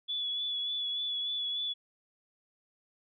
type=tone with vibrato; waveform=sine; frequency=3421 Hz; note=A7; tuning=49 cents flat; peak=-31 dBFS; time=0.08-1.74 s; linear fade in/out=20 ms; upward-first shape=sine; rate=3.4 Hz; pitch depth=23 cents each way; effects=none